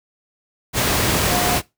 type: tone in noise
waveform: sine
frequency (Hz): 714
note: F5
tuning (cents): +38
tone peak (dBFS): -23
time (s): 1.29-1.6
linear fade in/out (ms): 50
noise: pink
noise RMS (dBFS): -18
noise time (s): 0.73-1.62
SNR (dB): -8
effects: noise-tail reverb RT60 0.2 s tail -20 dB re dry + high-pass 60 Hz 12 dB/octave